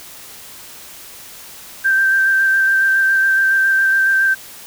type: tone with vibrato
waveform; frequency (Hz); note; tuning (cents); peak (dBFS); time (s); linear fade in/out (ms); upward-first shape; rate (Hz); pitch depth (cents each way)
sine; 1568; G6; 0; -11; 1.84-4.35; 20; square; 7.2; 13
effects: white hiss -37 dBFS RMS until 4.66 s